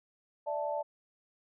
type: chord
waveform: sine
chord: D suspended second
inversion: none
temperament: equal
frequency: 587.3 / 659.3 / 880 Hz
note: D5 / E5 / A5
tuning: 0 / 0 / 0 cents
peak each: -34 / -38 / -36 dBFS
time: 0.46-0.83 s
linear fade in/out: 20 ms
effects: none